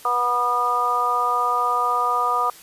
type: harmonic tone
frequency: 244 Hz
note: B3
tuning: 21 cents flat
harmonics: 2 / 3 / 4 / 5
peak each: -30 / -26 / -24 / -20 dBFS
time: 0.05-2.5 s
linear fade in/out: 2 ms
effects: white hiss -45 dBFS RMS until 2.62 s + resampled to 32000 Hz